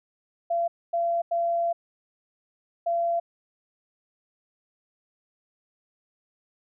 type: tone bursts at uneven times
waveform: sine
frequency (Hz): 682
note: F5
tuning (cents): -41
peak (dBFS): -22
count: 4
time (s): 0.5-0.68 / 0.93-1.22 / 1.31-1.73 / 2.86-3.2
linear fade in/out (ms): 10
effects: none